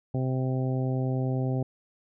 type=harmonic tone; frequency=130 Hz; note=C3; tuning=11 cents flat; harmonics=1 / 2 / 3 / 4 / 5 / 6; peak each=-26 / -32 / -36 / -38 / -40 / -42 dBFS; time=0.14-1.63 s; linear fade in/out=5 ms; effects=none